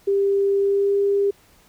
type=tone with pitch glide; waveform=sine; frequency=396.7 to 400.4 Hz; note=G4 to G4; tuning=+21 to +37 cents; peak=-16 dBFS; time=0.07-1.31 s; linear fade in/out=10 ms; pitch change=+16 cents; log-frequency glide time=0.59-0.95 s; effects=pink hiss -55 dBFS RMS until 1.68 s